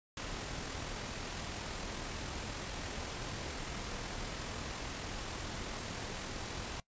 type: noise with amplitude modulation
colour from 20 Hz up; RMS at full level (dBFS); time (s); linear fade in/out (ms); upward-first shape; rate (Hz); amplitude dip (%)
pink; -40; 0.17-6.8; 2; sine; 41.7; 25
effects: noise-tail reverb RT60 0.1 s tail -21 dB re dry + resampled to 16000 Hz